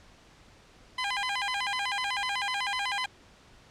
15% pulse tone with vibrato, 904 Hz, A5, 47 cents sharp, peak -22 dBFS, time 0.98-3.06 s, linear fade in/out 5 ms, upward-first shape square, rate 8 Hz, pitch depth 200 cents each way, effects pink hiss -56 dBFS RMS until 3.7 s + low-pass 6000 Hz 12 dB/octave

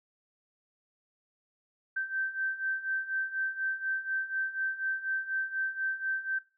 sine beating tone pair, 1553 / 1557.1 Hz, G6 / G6, -17 / -12 cents, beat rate 4.1 Hz, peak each -36 / -32 dBFS, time 1.96-6.39 s, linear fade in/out 10 ms, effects noise-tail reverb RT60 0.3 s tail -17 dB re dry

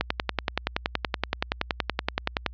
click train, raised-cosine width 0.3 ms, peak -7 dBFS, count 27, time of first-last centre 0.01-2.463 s, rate 10.6 Hz, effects added 60 Hz sine -40 dBFS peak until 2.53 s + resampled to 11025 Hz

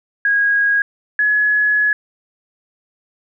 sine tone pair in turn, 1644 / 1692.2 Hz, G#6 / G#6, -18 / +32 cents, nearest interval minor second, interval 50 cents, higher second, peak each -12 dBFS, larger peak neither, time 0.25-0.82 / 1.19-1.93 s, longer second, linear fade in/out 2 ms, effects none

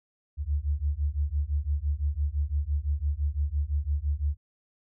sine beating tone pair, 70.1 / 76 Hz, C#2 / D#2, +20 / -40 cents, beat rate 5.9 Hz, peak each -28 dBFS, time 0.37-4.37 s, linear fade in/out 50 ms, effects none

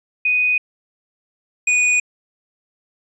sine / square tone pair in turn, 2489 / 2470 Hz, D#7 / D#7, 0 / -13 cents, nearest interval unison, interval 13 cents, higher first, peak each -14 dBFS, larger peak neither, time 0.25-0.58 / 1.67-2 s, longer neither, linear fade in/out 5 ms, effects resampled to 24000 Hz

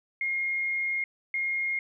sine tone pair in turn, 2139 / 2139 Hz, C7 / C7, +38 / +38 cents, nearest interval unison, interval 0 cents, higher neither, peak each -26 dBFS, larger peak neither, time 0.21-1.04 / 1.34-1.79 s, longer first, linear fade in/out 2 ms, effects none

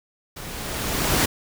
pink noise with level ramp, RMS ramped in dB -37 to -18 dBFS, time 0.36-1.26 s, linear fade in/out 10 ms, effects none

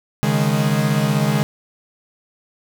45% pulse chord, C# suspended second, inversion none, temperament equal with one note detuned, 138.59 / 154.58 / 207.7 Hz, C#3 / D#3 / G#3, 0 / -11 / 0 cents, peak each -20 dBFS, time 0.23-1.43 s, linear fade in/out 0 ms, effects none

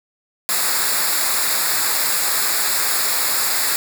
white noise with comb filter, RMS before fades -19 dBFS, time 0.49-3.76 s, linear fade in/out 0 ms, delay 0.33 ms, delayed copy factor -0.75, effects none

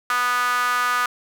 sawtooth tone with high-pass filter, 246.3 Hz, B3, 5 cents flat, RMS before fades -21 dBFS, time 0.1-1.06 s, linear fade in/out 2 ms, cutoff 1300 Hz, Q 6.4, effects none

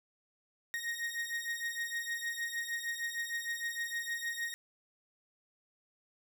40% pulse beating tone pair, 1864.7 / 1871.2 Hz, A#6 / A#6, 0 / +6 cents, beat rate 6.5 Hz, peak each -37 / -38 dBFS, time 0.74-4.54 s, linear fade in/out 0 ms, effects none

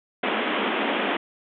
pink band-pass noise, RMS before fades -25 dBFS, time 0.23-1.17 s, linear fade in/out 5 ms, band 200 to 3400 Hz, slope 96 dB/octave, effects none

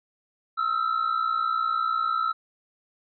triangle ring-modulated tone, 1318.5 Hz, E6, in tune, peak -18 dBFS, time 0.57-2.33 s, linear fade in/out 20 ms, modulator 30 Hz, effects resampled to 11025 Hz

